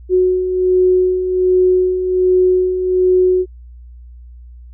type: beating tone pair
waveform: sine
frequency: 366.5 / 367.8 Hz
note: F#4 / F#4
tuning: -16 / -10 cents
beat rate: 1.3 Hz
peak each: -19 / -11 dBFS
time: 0.09-3.46 s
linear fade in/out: 50 ms
effects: added 60 Hz sine -34 dBFS peak until 4.73 s